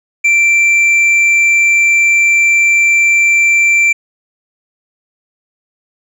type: tone with hard clipping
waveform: sine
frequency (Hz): 2349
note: D7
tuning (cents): 0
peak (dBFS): -8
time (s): 0.24-3.93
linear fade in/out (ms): 10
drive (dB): 4
effects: none